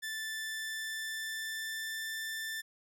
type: tone with pitch glide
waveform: sawtooth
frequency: 1760 to 1774.3 Hz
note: A6 to A6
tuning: 0 to +14 cents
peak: -33 dBFS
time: 0.02-2.62 s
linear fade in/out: 20 ms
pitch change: +14 cents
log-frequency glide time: 0.2-2.09 s
effects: 12-bit